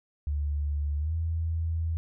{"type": "tone with pitch glide", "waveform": "sine", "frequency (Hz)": [73, 81.94], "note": ["D2", "E2"], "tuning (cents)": [-10, -10], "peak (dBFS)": -26, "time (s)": [0.27, 1.97], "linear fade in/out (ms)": 0, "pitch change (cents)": 200, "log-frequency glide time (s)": [0.98, 1.14], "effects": []}